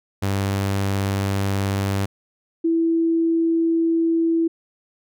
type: tone pair in turn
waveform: sawtooth / sine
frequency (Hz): 98.4 / 330.1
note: G2 / E4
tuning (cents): +7 / +2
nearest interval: octave + major sixth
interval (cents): 2095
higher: second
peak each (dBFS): -16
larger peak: neither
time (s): 0.22-2.06 / 2.64-4.48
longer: neither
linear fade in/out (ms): 10
effects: none